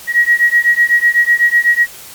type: beating tone pair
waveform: sine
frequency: 1900 / 1908 Hz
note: A#6 / A#6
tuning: +33 / +40 cents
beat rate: 8 Hz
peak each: -11 dBFS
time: 0.07-1.87 s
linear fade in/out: 50 ms
effects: white hiss -34 dBFS RMS until 2.14 s + MP3 96 kbps